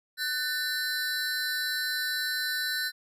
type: tone cluster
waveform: square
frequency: 1500 / 1783 / 4051 Hz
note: F#6 / A6 / B7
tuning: +23 / +22 / +43 cents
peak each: -33 / -34 / -33 dBFS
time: 0.17-2.92 s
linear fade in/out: 50 ms
effects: resampled to 32000 Hz